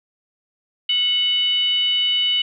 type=tone with frequency modulation; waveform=sine; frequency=2971 Hz; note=F#7; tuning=6 cents sharp; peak=-16 dBFS; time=0.89-2.42 s; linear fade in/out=5 ms; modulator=783 Hz; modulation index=0.44; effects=none